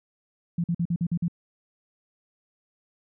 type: tone bursts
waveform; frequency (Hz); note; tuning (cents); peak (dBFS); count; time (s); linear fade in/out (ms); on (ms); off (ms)
sine; 171; F3; -36; -22; 7; 0.58-1.282; 5; 60; 47
effects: none